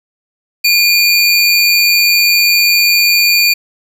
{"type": "tone pair together", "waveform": "square", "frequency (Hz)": [2430, 4585], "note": ["D#7", "D8"], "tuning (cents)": [-42, -42], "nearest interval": "major seventh", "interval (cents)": 1100, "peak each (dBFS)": -11, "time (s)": [0.64, 3.54], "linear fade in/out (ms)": 10, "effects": []}